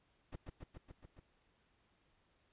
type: noise with echo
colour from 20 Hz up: brown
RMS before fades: -45 dBFS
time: 0.32-0.36 s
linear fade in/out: 10 ms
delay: 140 ms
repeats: 6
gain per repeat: -2 dB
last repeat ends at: 1.2 s
effects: pink hiss -75 dBFS RMS until 2.52 s + resampled to 8000 Hz